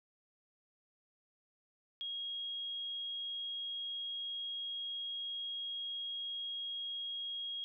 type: tone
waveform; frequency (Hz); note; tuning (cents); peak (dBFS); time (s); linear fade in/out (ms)
sine; 3279; G#7; -23; -38; 2.01-7.64; 0
effects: none